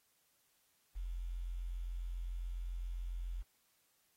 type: tone with quantisation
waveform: sine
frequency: 43.65 Hz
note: F1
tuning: in tune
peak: -38 dBFS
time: 0.95-3.43 s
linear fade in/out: 20 ms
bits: 11
effects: white hiss -75 dBFS RMS until 4.16 s + AAC 48 kbps